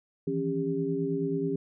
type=tone cluster; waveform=sine; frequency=159 / 168.3 / 273.5 / 400.2 Hz; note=D#3 / E3 / C#4 / G4; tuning=+38 / +36 / -23 / +36 cents; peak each=-36 / -34 / -31 / -30 dBFS; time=0.27-1.56 s; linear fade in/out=5 ms; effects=none